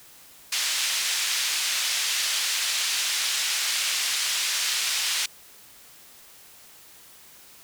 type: band-pass noise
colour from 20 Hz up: pink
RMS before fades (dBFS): -26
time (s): 0.52-5.26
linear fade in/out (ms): 5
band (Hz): 2700 to 7600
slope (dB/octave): 12
effects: white hiss -50 dBFS RMS until 7.63 s